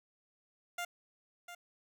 15% pulse tone with echo, 700 Hz, F5, 4 cents sharp, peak -30 dBFS, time 0.78-0.85 s, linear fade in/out 5 ms, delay 700 ms, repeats 1, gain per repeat -10 dB, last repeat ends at 1.55 s, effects none

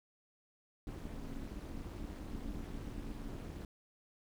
brown noise with amplitude modulation, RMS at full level -40 dBFS, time 0.87-3.65 s, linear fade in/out 2 ms, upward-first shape sine, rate 251 Hz, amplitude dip 90%, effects none

